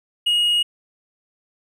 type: tone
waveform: triangle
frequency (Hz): 2879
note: F#7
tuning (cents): -48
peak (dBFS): -14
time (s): 0.26-0.63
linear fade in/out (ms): 10
effects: none